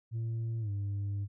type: tone with pitch glide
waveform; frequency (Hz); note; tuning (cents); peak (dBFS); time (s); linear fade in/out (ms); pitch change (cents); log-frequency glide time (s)
sine; 114.1 to 100.48; A#2 to G2; -37 to +43; -29; 0.11-1.28; 50; -220; 0.6-0.7
effects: tanh soft clip ceiling -31 dBFS